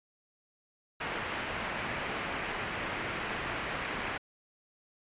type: low-pass noise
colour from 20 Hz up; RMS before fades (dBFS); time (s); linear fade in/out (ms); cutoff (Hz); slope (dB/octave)
white; -36; 1-4.18; 10; 2500; 24
effects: resampled to 8000 Hz